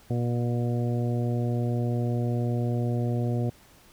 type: harmonic tone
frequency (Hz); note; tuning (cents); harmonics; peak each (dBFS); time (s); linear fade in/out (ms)
120; B2; -49; 1 / 2 / 3 / 4 / 5 / 6; -25 / -31 / -35 / -37 / -39 / -41; 0.1-3.5; 5
effects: pink hiss -56 dBFS RMS until 3.92 s